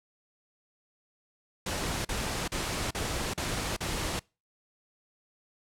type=noise bursts; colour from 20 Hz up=pink; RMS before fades=-32 dBFS; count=6; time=1.66-4.195 s; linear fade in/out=5 ms; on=390 ms; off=39 ms; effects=noise-tail reverb RT60 0.3 s tail -26 dB re dry + low-pass 10000 Hz 12 dB/octave